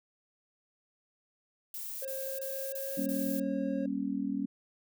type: noise bursts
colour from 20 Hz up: violet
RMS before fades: -40 dBFS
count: 5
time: 1.74-3.398 s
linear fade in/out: 2 ms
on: 310 ms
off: 27 ms
type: tone with pitch glide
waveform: triangle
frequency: 535 to 543.4 Hz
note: C5 to C#5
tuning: +38 to -35 cents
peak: -35 dBFS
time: 2.02-3.86 s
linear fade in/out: 5 ms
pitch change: +27 cents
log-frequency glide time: 2.27-2.9 s
type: chord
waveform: sine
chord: G diminished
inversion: none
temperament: equal with one note detuned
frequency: 196 / 236.6 / 277.2 Hz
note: G3 / Bb3 / Db4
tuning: 0 / +26 / 0 cents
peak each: -36 / -36 / -33 dBFS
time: 2.97-4.46 s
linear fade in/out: 10 ms
effects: none